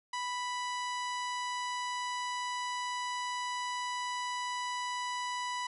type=harmonic tone; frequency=987.8 Hz; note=B5; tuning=in tune; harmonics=1 / 2 / 3 / 4 / 5 / 6 / 7 / 8 / 10; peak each=-35 / -41 / -45 / -47 / -49 / -51 / -52 / -53 / -55 dBFS; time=0.13-5.67 s; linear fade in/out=5 ms; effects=none